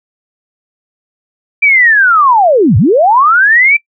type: linear two-way sweep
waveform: sine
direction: down then up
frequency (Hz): 2362 to 86.4 to 2362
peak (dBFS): -4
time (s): 1.62-3.77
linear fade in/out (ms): 10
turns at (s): 2.77
effects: noise-tail reverb RT60 0.1 s tail -22 dB re dry